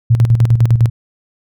sine tone with tremolo, 116.54 Hz, A#2, in tune, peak -5 dBFS, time 0.1-0.9 s, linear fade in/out 10 ms, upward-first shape square, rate 9.9 Hz, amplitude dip 65%, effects none

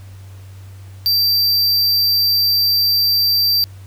square tone, 4687 Hz, D8, 4 cents flat, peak -13 dBFS, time 1.06-3.64 s, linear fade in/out 0 ms, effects added 96 Hz sine -34 dBFS peak until 3.86 s + pink hiss -49 dBFS RMS until 3.86 s

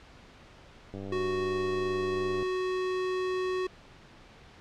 click train, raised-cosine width 2 ms, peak -27 dBFS, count 147, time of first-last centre 0.94-2.427 s, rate 98.2 Hz
square tone, 370 Hz, F#4, in tune, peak -29 dBFS, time 1.12-3.67 s, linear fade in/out 5 ms
effects pink hiss -53 dBFS RMS until 4.6 s + low-pass 4000 Hz 12 dB/octave

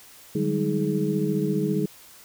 sine tone cluster, 151.2 / 189.3 / 204 / 316.1 / 419.9 Hz, D#3 / F#3 / G#3 / D#4 / G#4, -49 / +40 / -31 / +27 / +19 cents, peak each -28 dBFS, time 0.35-1.86 s, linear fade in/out 5 ms, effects white hiss -49 dBFS RMS until 2.24 s

